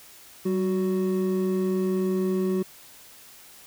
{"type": "tone pair together", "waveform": "triangle", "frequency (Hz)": [190.64, 370], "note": ["G3", "F#4"], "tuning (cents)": [-48, 0], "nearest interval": "major seventh", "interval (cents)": 1148, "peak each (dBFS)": -23, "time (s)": [0.45, 2.63], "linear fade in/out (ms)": 10, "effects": ["white hiss -49 dBFS RMS until 3.66 s"]}